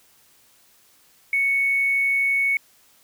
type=tone with hard clipping; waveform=triangle; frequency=2217 Hz; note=C#7; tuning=in tune; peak=-18 dBFS; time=1.33-2.57 s; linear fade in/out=2 ms; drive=3 dB; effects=white hiss -57 dBFS RMS until 3.03 s